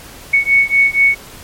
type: beating tone pair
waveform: sine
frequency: 2217 / 2221.2 Hz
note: C#7 / C#7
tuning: 0 / +3 cents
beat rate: 4.2 Hz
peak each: -12 dBFS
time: 0.33-1.15 s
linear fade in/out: 10 ms
effects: pink hiss -36 dBFS RMS until 1.43 s + MP3 64 kbps